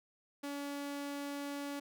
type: tone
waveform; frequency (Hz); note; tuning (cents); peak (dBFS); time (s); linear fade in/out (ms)
sawtooth; 284.3; C#4; +44; -35; 0.43-1.8; 10
effects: none